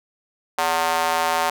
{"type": "tone with high-pass filter", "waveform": "square", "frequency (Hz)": 82.41, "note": "E2", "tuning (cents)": 0, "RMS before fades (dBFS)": -21, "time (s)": [0.58, 1.5], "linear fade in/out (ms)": 5, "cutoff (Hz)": 810, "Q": 2.3, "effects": []}